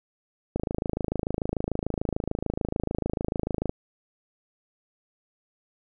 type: click train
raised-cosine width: 2 ms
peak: -13 dBFS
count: 85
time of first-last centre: 0.56-3.694 s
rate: 26.8 Hz
effects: none